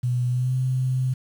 sine tone with pitch glide, 123.47 to 129.01 Hz, B2 to C3, 0 to -24 cents, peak -20 dBFS, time 0.03-1.14 s, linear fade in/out 10 ms, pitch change +76 cents, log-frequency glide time 0.3-0.55 s, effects 8-bit

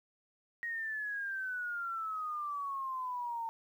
sine exponential sweep, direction down, 1887 to 905 Hz, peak -35 dBFS, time 0.63-3.49 s, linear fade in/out 0 ms, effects 11-bit

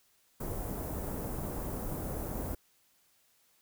pink band-stop noise, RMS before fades -37 dBFS, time 0.4-2.55 s, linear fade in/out 5 ms, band 770 to 15000 Hz, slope 12 dB/octave, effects white hiss -69 dBFS RMS until 3.61 s

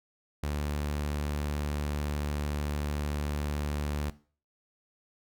sawtooth tone, 73.5 Hz, D2, 2 cents sharp, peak -26 dBFS, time 0.43-4.1 s, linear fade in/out 5 ms, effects noise-tail reverb RT60 0.4 s tail -17 dB re dry

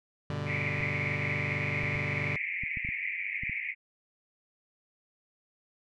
sawtooth chord, G major, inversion none, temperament just, 98 / 122.5 / 147 Hz, G2 / B2 / D3, 0 / -14 / +2 cents, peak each -33 / -34 / -30 dBFS, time 0.3-2.36 s, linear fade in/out 0 ms
pink band-pass noise, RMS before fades -34 dBFS, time 0.45-3.75 s, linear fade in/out 50 ms, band 2000 to 2400 Hz, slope 96 dB/octave
clicks, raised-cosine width 5 ms, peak -28 dBFS, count 9, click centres 0.807 / 1.836 / 1.954 / 2.636 / 2.772 / 2.849 / 2.889 / 3.435 / 3.496 s
effects low-pass 4000 Hz 12 dB/octave

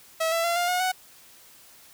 sawtooth tone with pitch steps, 648 / 665.8 / 684.2 / 703 / 722.3 / 742.2 Hz, E5 / E5 / F5 / F5 / F#5 / F#5, -30 / +17 / -36 / +11 / -42 / +5 cents, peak -19 dBFS, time 0.2-0.92 s, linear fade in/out 10 ms, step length 120 ms, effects white hiss -52 dBFS RMS until 1.93 s

